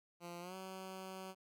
10% pulse tone with pitch glide, 173.2 to 188.88 Hz, F3 to F#3, -14 to +36 cents, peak -38 dBFS, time 0.2-1.35 s, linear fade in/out 50 ms, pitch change +150 cents, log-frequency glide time 0.4-0.55 s, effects none

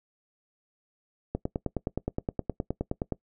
click train, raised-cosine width 2 ms, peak -15 dBFS, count 18, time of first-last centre 1.35-3.123 s, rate 9.59 Hz, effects noise-tail reverb RT60 0.1 s tail -21 dB re dry

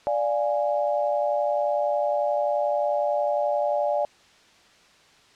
sine chord, D diminished, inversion none, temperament equal, 587.3 / 698.5 / 830.6 Hz, D5 / F5 / Ab5, 0 / 0 / 0 cents, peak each -23 / -28 / -28 dBFS, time 0.07-4.05 s, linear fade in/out 0 ms, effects white hiss -55 dBFS RMS until 5.35 s + low-pass 5000 Hz 12 dB/octave

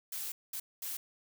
blue noise bursts at uneven times, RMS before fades -39 dBFS, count 3, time 0.12-0.32 / 0.53-0.6 / 0.82-0.97 s, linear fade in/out 5 ms, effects none

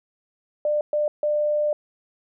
sine tone bursts at uneven times, 597 Hz, D5, 28 cents sharp, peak -19 dBFS, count 3, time 0.65-0.81 / 0.93-1.08 / 1.23-1.73 s, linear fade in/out 2 ms, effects none

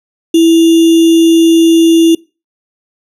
sine tone with sample-and-hold, 329.6 Hz, E4, in tune, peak -3 dBFS, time 0.34-2.15 s, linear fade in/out 5 ms, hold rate 3150 Hz, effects noise-tail reverb RT60 0.3 s tail -24 dB re dry + low-pass 12000 Hz 12 dB/octave

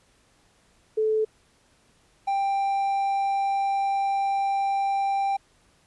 sine / triangle tone pair in turn, 435.2 / 788.8 Hz, A4 / G5, -19 / +11 cents, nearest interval minor seventh, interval 1030 cents, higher second, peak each -20 dBFS, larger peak neither, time 0.97-1.25 / 2.27-5.37 s, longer second, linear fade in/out 10 ms, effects pink hiss -62 dBFS RMS until 5.86 s + resampled to 24000 Hz

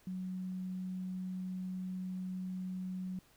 sine tone, 185 Hz, F#3, in tune, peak -37 dBFS, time 0.07-3.19 s, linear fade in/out 2 ms, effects pink hiss -66 dBFS RMS until 3.36 s

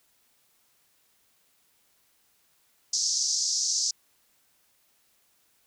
pink band-pass noise, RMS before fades -27 dBFS, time 2.93-3.91 s, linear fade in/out 5 ms, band 5000 to 6600 Hz, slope 48 dB/octave, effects white hiss -67 dBFS RMS until 5.66 s

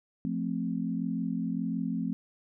sine chord, F major, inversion none, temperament equal, 174.61 / 220 / 261.6 Hz, F3 / A3 / C4, 0 / 0 / 0 cents, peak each -33 dBFS, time 0.25-2.13 s, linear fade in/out 0 ms, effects none

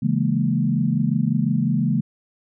sine chord, A# half-diminished seventh, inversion first, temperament equal, 138.59 / 164.81 / 207.7 / 233.1 Hz, C#3 / E3 / G#3 / A#3, 0 / 0 / 0 / 0 cents, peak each -23 dBFS, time 0.02-2.01 s, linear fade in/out 10 ms, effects none

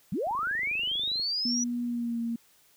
sine linear sweep, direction up, 140 to 5920 Hz, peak -27 dBFS, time 0.12-1.64 s, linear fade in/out 5 ms
click train, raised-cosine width 2 ms, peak -36 dBFS, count 24, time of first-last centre 0.27-1.197 s, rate 24.8 Hz
sine tone with pitch glide, 241.2 to 232.4 Hz, B3 to A#3, -41 to -5 cents, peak -28 dBFS, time 1.45-2.36 s, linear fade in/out 5 ms, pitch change -64 cents, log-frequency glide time 1.84-2.19 s
effects white hiss -62 dBFS RMS until 2.76 s

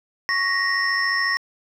sine tone cluster, 1107 / 1871 / 1965 / 5350 Hz, C#6 / A#6 / B6 / E8, -3 / +6 / -9 / +25 cents, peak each -26 / -20 / -28 / -26 dBFS, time 0.29-1.37 s, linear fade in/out 0 ms, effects tanh soft clip ceiling -12 dBFS + 9-bit

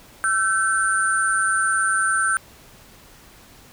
sine tone cluster, 1341 / 1539 / 9010 Hz, E6 / G6 / C#9, +29 / -32 / +27 cents, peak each -22 / -20 / -25 dBFS, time 0.24-2.37 s, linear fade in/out 0 ms, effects pink hiss -48 dBFS RMS until 3.72 s

